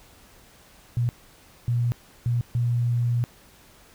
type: tone bursts at uneven times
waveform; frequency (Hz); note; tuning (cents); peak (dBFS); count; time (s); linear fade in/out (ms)
sine; 119.9; A#2; +49; -20; 4; 0.97-1.09 / 1.68-1.92 / 2.26-2.41 / 2.55-3.24; 0
effects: pink hiss -53 dBFS RMS until 3.94 s